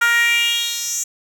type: tone with high-pass filter sweep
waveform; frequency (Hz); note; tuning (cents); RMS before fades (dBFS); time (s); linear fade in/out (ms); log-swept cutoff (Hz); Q
10% pulse; 469.8; A#4; +13; -18; 0.01-1.04; 10; 1400 to 6900; 4
effects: none